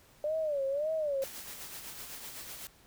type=tone with vibrato; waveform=sine; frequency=587.3 Hz; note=D5; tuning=in tune; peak=-29 dBFS; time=0.24-1.24 s; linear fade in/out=2 ms; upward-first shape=sine; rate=1.8 Hz; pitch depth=150 cents each way
type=noise with tremolo; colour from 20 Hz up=white; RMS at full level=-43 dBFS; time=1.22-2.67 s; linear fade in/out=0 ms; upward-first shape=sine; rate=7.9 Hz; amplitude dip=40%
effects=pink hiss -61 dBFS RMS until 2.86 s